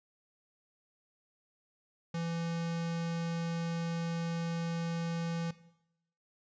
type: tone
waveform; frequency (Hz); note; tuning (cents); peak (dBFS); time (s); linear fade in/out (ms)
square; 167.6; E3; +29; -34; 2.14-5.51; 5
effects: noise-tail reverb RT60 0.8 s tail -17 dB re dry + resampled to 16000 Hz